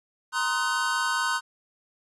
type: chord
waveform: square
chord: C half-diminished seventh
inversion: third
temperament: just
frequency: 941.9 / 1046.5 / 1255.8 / 1507 Hz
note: Bb5 / C6 / Eb6 / Gb6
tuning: +18 / 0 / +16 / +31 cents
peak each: -32 / -31 / -32 / -28 dBFS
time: 0.32-1.41 s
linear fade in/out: 50 ms
effects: resampled to 24000 Hz + 10-bit